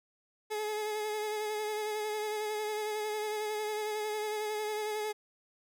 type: tone with vibrato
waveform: 30% pulse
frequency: 425.3 Hz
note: G#4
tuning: 41 cents sharp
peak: -30 dBFS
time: 0.5-5.13 s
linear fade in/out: 20 ms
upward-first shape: sine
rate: 11 Hz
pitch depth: 26 cents each way
effects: none